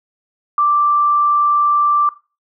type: tone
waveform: sine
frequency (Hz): 1174.7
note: D6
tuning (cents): 0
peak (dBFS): -11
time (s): 0.58-2.09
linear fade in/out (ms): 2
effects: noise-tail reverb RT60 0.3 s tail -17 dB re dry